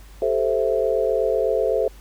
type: chord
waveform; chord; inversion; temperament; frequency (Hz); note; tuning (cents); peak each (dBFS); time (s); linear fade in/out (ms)
sine; A minor seventh; third; equal; 392 / 440 / 523.3 / 659.3; G4 / A4 / C5 / E5; 0 / 0 / 0 / 0; -26 / -22 / -22 / -25; 0.22-1.88; 2
effects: added 50 Hz sine -41 dBFS peak until 2 s + pink hiss -51 dBFS RMS until 2 s